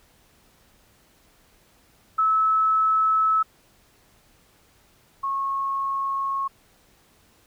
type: tone pair in turn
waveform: sine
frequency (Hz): 1300 / 1093.2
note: E6 / C#6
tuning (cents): -24 / -24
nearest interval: minor third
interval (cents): 300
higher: first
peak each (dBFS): -17 / -23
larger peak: first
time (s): 2.18-3.43 / 5.23-6.48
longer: neither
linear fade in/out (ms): 10
effects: pink hiss -59 dBFS RMS until 7.46 s